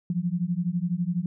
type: beating tone pair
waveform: sine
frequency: 169.4 / 181.4 Hz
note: E3 / F#3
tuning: +48 / -34 cents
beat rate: 12 Hz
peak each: -27 dBFS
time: 0.1-1.26 s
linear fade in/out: 2 ms
effects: none